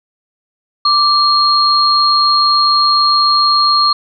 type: tone pair together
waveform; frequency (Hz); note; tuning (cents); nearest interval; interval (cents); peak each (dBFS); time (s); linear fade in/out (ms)
sine; 1174.7 / 4249; D6 / C8; 0 / +26; octave + minor seventh; 2226; -11; 0.85-3.93; 5
effects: none